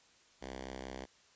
5% pulse tone with notch filter, 65.41 Hz, C2, in tune, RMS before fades -45 dBFS, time 0.41-1.06 s, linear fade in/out 20 ms, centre 130 Hz, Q 1.8, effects white hiss -65 dBFS RMS until 1.35 s + resampled to 16000 Hz

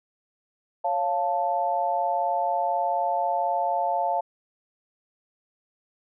sine chord, Db augmented, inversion none, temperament equal, 554.4 / 698.5 / 880 Hz, Db5 / F5 / A5, 0 / 0 / 0 cents, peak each -30 / -25 / -26 dBFS, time 0.84-4.21 s, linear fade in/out 10 ms, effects none

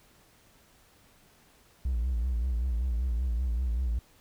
triangle tone with vibrato, 60.6 Hz, B1, 32 cents flat, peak -23 dBFS, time 1.85-3.99 s, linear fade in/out 5 ms, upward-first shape sine, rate 5.2 Hz, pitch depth 130 cents each way, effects tanh soft clip ceiling -21 dBFS + pink hiss -61 dBFS RMS until 4.2 s

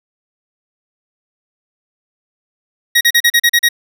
25% pulse tone bursts, 1889 Hz, A#6, 22 cents sharp, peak -4 dBFS, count 8, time 2.95-3.689 s, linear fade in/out 10 ms, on 60 ms, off 37 ms, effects none

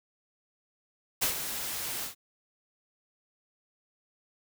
white noise with ADSR envelope, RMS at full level -26 dBFS, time 1.21-2.15 s, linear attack 17 ms, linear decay 110 ms, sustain -9 dB, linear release 120 ms, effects none

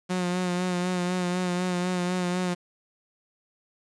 sawtooth tone with vibrato, 180 Hz, F#3, 47 cents flat, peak -21 dBFS, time 0.09-2.55 s, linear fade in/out 20 ms, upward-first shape sine, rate 4 Hz, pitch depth 32 cents each way, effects resampled to 22050 Hz + 8-bit

